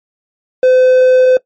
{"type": "tone", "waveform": "triangle", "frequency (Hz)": 511, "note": "C5", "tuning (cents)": -41, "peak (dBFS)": -3, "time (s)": [0.63, 1.37], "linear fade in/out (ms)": 2, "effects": ["noise-tail reverb RT60 0.1 s tail -20 dB re dry", "MP3 32 kbps"]}